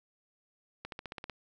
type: accelerating click train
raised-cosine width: 0.3 ms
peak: -24 dBFS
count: 8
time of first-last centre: 0.85-1.297 s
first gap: 72 ms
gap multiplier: 0.96
effects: none